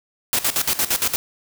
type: noise with tremolo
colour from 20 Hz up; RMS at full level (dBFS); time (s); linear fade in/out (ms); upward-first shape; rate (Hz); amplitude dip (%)
white; -19; 0.33-1.16; 0; square; 8.7; 80
effects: none